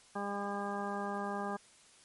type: harmonic tone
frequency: 201.7 Hz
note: G3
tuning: 50 cents sharp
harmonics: 1 / 2 / 3 / 4 / 5 / 6 / 8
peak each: -40 / -42 / -44 / -40 / -45 / -43 / -46 dBFS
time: 0.15-1.57 s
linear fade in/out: 10 ms
effects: white hiss -61 dBFS RMS until 2.04 s + MP3 48 kbps